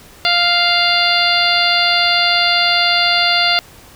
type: harmonic tone with a mistuned harmonic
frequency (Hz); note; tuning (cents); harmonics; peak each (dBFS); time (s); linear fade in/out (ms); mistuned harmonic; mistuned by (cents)
698.5; F5; 0; 1 / 2 / 3 / 4 / 5 / 6 / 7; -19 / -19 / -19 / -19 / -19 / -19 / -19; 0.25-3.59; 0; 7; -67
effects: pink hiss -42 dBFS RMS until 3.95 s